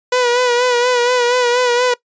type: tone with vibrato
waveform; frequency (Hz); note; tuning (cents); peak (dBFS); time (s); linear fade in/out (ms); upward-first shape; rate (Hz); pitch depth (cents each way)
sawtooth; 490.7; B4; -11; -8; 0.12-1.94; 5; sine; 4.2; 45
effects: noise-tail reverb RT60 0.1 s tail -21 dB re dry + resampled to 16000 Hz